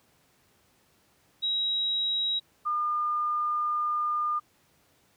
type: tone pair in turn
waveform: sine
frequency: 3840 / 1209.5 Hz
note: B7 / D#6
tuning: -49 / -49 cents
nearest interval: octave + minor sixth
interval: 2000 cents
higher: first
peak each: -25 dBFS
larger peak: neither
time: 1.42-2.4 / 2.65-4.4 s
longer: second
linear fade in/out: 20 ms
effects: pink hiss -65 dBFS RMS until 5.16 s + high-pass 80 Hz 12 dB/octave